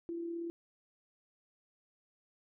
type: tone with amplitude modulation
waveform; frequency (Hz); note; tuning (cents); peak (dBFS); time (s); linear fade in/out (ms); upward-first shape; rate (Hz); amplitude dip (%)
sine; 338; E4; +43; -35; 0.09-0.5; 0; sine; 37.3; 35
effects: none